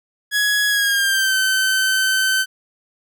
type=tone with pitch glide; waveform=sawtooth; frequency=1675 to 1536 Hz; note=G#6 to G6; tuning=+14 to -36 cents; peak=-12 dBFS; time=0.31-2.46 s; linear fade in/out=50 ms; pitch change=-150 cents; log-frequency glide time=0.68-1.36 s; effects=none